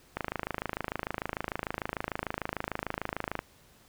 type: click train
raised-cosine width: 0.5 ms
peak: -16 dBFS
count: 87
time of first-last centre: 0.17-3.391 s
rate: 26.7 Hz
effects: pink hiss -60 dBFS RMS until 3.88 s